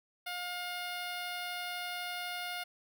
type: tone with notch filter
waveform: 10% pulse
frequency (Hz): 712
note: F5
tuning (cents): +33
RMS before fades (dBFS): -39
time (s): 0.26-2.64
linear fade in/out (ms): 10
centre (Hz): 7200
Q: 1.4
effects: none